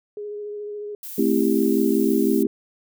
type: tone with vibrato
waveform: sine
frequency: 415.3 Hz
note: G#4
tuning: in tune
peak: -29 dBFS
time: 0.17-0.95 s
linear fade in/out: 2 ms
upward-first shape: sine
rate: 14 Hz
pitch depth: 17 cents each way
type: noise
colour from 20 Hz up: violet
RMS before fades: -35 dBFS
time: 1.03-2.43 s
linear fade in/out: 2 ms
type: chord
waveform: sine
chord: A minor seventh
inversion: none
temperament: just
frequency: 220 / 264 / 330 / 396 Hz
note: A3 / C4 / E4 / G4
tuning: 0 / +16 / +2 / +18 cents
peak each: -22 dBFS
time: 1.18-2.47 s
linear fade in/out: 5 ms
effects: none